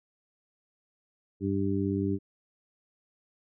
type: harmonic tone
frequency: 98.2 Hz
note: G2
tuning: 4 cents sharp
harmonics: 1 / 2 / 3 / 4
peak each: -32 / -31 / -30 / -33 dBFS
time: 1.4-2.19 s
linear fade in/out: 50 ms
effects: none